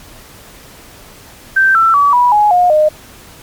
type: tone with pitch steps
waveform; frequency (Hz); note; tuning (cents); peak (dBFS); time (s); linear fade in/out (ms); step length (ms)
sine; 1561 / 1335.6 / 1142.7 / 977.7 / 836.5 / 715.7 / 612.4; G6 / E6 / D6 / B5 / G#5 / F5 / D#5; -8 / +22 / -48 / -18 / +12 / +42 / -28; -6; 1.56-2.89; 10; 190
effects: pink hiss -38 dBFS RMS until 3.42 s + MP3 96 kbps